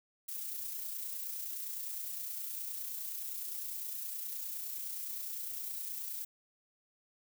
violet noise with amplitude modulation, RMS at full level -39 dBFS, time 0.28-6.25 s, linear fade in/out 10 ms, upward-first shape sine, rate 29.7 Hz, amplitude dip 35%, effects none

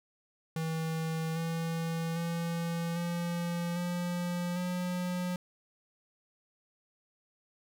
square tone with pitch steps, 161.4 / 164.89 / 168.45 / 172.09 / 175.8 / 179.6 Hz, E3 / E3 / E3 / F3 / F3 / F3, -36 / +1 / +38 / -25 / +12 / +49 cents, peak -32 dBFS, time 0.56-5.36 s, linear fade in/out 2 ms, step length 800 ms, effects none

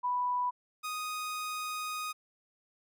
sine / sawtooth tone pair in turn, 987.8 / 1244.6 Hz, B5 / D#6, 0 / 0 cents, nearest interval major third, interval 400 cents, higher second, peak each -28 / -31 dBFS, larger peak first, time 0.03-0.51 / 0.83-2.13 s, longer second, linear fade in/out 20 ms, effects none

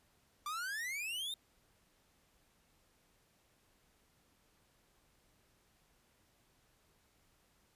45% pulse exponential sweep, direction up, 1161 to 3729 Hz, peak -38 dBFS, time 0.46-1.34 s, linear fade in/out 2 ms, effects pink hiss -72 dBFS RMS until 7.75 s + resampled to 32000 Hz

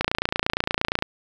click train, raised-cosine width 0.3 ms, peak -5 dBFS, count 30, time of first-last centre 0.01-1.024 s, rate 28.6 Hz, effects 7-bit

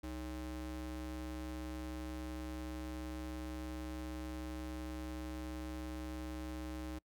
square ring-modulated tone, 122.2 Hz, B2, 18 cents flat, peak -39 dBFS, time 0.03-6.99 s, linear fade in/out 10 ms, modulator 189 Hz, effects noise-tail reverb RT60 0.1 s tail -26 dB re dry

